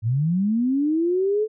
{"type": "linear sweep", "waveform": "sine", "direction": "up", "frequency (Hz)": [103.83, 440], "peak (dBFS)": -18, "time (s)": [0.02, 1.48], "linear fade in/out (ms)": 50, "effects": []}